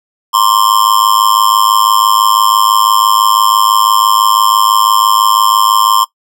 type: tone with amplitude modulation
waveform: square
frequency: 1053 Hz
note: C6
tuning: 11 cents sharp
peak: -3 dBFS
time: 0.33-6.05 s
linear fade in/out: 20 ms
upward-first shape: sine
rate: 106 Hz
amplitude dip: 100%
effects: noise-tail reverb RT60 0.1 s tail -19 dB re dry